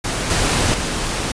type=noise with level steps; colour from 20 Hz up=pink; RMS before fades=-22 / -17 / -22 dBFS; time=0.04-1.32 s; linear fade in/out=5 ms; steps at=0.3 / 0.74 s; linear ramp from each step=2 ms; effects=resampled to 22050 Hz